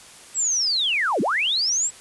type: linear two-way sweep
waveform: sine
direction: down then up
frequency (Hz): 7902 to 169.1 to 7902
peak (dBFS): -19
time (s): 0.34-1.91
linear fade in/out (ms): 50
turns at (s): 1.21
effects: white hiss -45 dBFS RMS until 2 s + resampled to 24000 Hz